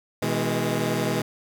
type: chord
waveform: 15% pulse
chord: E major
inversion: second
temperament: equal with one note detuned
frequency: 123.47 / 160.77 / 207.7 Hz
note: B2 / E3 / G#3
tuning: 0 / -43 / 0 cents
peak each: -21 dBFS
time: 0.22-1.22 s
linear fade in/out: 5 ms
effects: none